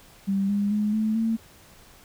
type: tone with pitch steps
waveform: sine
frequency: 196 / 202.9 / 210.1 / 217.5 / 225.1 Hz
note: G3 / G#3 / G#3 / A3 / A3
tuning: 0 / -40 / +20 / -20 / +40 cents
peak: -21 dBFS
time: 0.27-1.37 s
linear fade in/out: 20 ms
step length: 220 ms
effects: pink hiss -52 dBFS RMS until 2.04 s